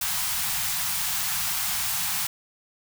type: band-stop noise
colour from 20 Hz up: white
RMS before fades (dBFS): -27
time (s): 0.01-2.27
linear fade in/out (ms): 5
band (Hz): 200 to 700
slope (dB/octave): 96
effects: none